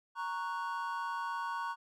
triangle chord, F# major, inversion first, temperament equal, 932.3 / 1108.7 / 1480 Hz, A#5 / C#6 / F#6, 0 / 0 / 0 cents, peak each -36 / -37 / -40 dBFS, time 0.15-1.76 s, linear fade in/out 50 ms, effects none

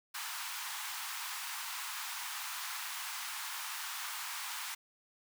pink high-pass noise, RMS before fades -41 dBFS, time 0.14-4.75 s, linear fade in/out 10 ms, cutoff 870 Hz, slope 48 dB/octave, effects none

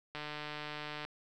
click train, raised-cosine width 0.3 ms, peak -25 dBFS, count 136, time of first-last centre 0.15-1.05 s, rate 150 Hz, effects none

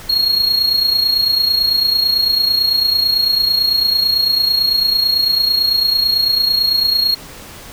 triangle tone with amplitude modulation, 4289 Hz, C8, 42 cents sharp, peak -8 dBFS, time 0.09-7.15 s, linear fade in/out 10 ms, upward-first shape sine, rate 29 Hz, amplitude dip 60%, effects pink hiss -35 dBFS RMS until 7.72 s

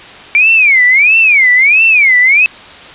sine tone with vibrato, 2300 Hz, D7, 37 cents flat, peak -4 dBFS, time 0.35-2.46 s, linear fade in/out 0 ms, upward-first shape sine, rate 1.5 Hz, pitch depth 270 cents each way, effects white hiss -32 dBFS RMS until 2.94 s + resampled to 8000 Hz

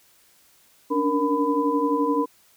sine tone cluster, 282.4 / 294 / 468.1 / 1001 Hz, C#4 / D4 / A#4 / B5, +32 / +2 / +7 / +23 cents, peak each -26 / -24 / -25 / -25 dBFS, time 0.9-2.26 s, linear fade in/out 20 ms, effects white hiss -58 dBFS RMS until 2.56 s

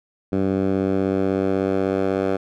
10% pulse tone with band-pass filter sweep, 96.3 Hz, G2, 30 cents flat, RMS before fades -21 dBFS, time 0.32-2.37 s, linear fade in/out 10 ms, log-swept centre 250 to 530 Hz, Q 0.86, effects none

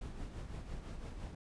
brown noise with tremolo, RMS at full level -42 dBFS, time 0.01-1.35 s, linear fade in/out 5 ms, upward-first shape triangle, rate 5.9 Hz, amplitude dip 55%, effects resampled to 22050 Hz

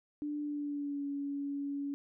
sine tone with pitch glide, 295.1 to 282.4 Hz, D4 to C#4, +8 to +32 cents, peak -34 dBFS, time 0.22-1.94 s, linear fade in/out 0 ms, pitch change -76 cents, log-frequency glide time 0.41-1.06 s, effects none

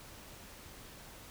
silence, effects pink hiss -52 dBFS RMS until 1.3 s

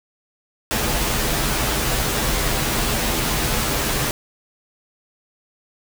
pink noise with comb filter, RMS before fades -21 dBFS, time 0.71-4.11 s, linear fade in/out 0 ms, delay 11 ms, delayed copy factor -0.65, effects none

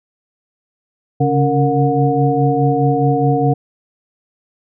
sine tone cluster, 137.1 / 141.9 / 280.4 / 461.5 / 727 Hz, C#3 / C#3 / C#4 / A#4 / F#5, -19 / +41 / +20 / -17 / -31 cents, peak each -18 dBFS, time 1.2-3.54 s, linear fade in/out 10 ms, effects none

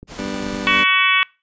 clicks, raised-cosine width 3 ms, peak -23 dBFS, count 4, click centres 0.03 / 0.433 / 0.466 / 0.539 s
pink noise, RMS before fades -35 dBFS, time 0.07-0.85 s, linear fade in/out 50 ms
30% pulse chord, G major, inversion none, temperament just, 196 / 245 / 294 Hz, G3 / B3 / D4, 0 / -14 / +2 cents, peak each -26 dBFS, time 0.18-0.84 s, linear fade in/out 10 ms
harmonic tone, 375.3 Hz, F#4, 25 cents sharp, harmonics 3 / 4 / 5 / 6 / 7 / 8 / 9, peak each -19 / -23 / -23 / -18 / -19 / -24 / -23 dBFS, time 0.67-1.23 s, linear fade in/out 0 ms
effects noise-tail reverb RT60 0.3 s tail -24 dB re dry + resampled to 16000 Hz

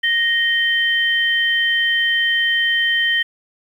sine tone pair together, 1864.7 / 3105 Hz, A#6 / G7, 0 / -17 cents, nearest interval major sixth, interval 883 cents, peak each -16 / -19 dBFS, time 0.03-3.23 s, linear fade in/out 10 ms, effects 8-bit

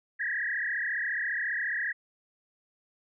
sine tone with frequency modulation, 1789 Hz, A6, 28 cents sharp, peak -28 dBFS, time 0.19-1.93 s, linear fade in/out 20 ms, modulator 34.6 Hz, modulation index 4.6, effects none

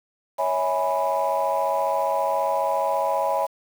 sine chord, C# minor seventh, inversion none, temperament equal with one note detuned, 554.4 / 649.1 / 830.6 / 987.8 Hz, C#5 / E5 / G#5 / B5, 0 / -27 / 0 / 0 cents, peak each -25 dBFS, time 0.38-3.47 s, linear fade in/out 20 ms, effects tanh soft clip ceiling -13 dBFS + 7-bit

